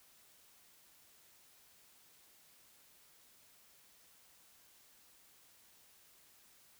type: silence
effects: white hiss -65 dBFS RMS until 6.79 s